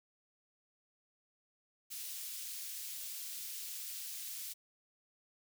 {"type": "high-pass noise", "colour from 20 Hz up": "white", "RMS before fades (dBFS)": -44, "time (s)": [1.9, 4.54], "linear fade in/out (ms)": 20, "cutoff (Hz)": 3200, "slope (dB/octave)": 12, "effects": []}